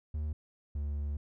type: tone pair in turn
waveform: triangle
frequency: 76 / 72.65 Hz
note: D#2 / D2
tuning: -40 / -18 cents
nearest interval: minor second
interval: 78 cents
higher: first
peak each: -30 / -30 dBFS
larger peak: neither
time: 0.14-0.33 / 0.75-1.17 s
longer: second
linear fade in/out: 5 ms
effects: none